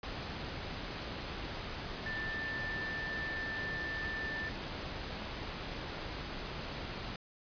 sine tone in noise, 1773 Hz, A6, 13 cents sharp, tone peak -37 dBFS, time 2.06-4.49 s, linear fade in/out 2 ms, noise pink, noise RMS -41 dBFS, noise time 0.03-7.16 s, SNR +1 dB, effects resampled to 11025 Hz

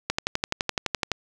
click train, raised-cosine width 0.2 ms, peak -6 dBFS, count 13, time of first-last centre 0.1-1.117 s, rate 11.8 Hz, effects none

